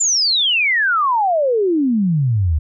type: exponential sweep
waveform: sine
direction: down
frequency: 7360 to 72 Hz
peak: -13 dBFS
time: 0-2.59 s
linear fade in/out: 10 ms
effects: none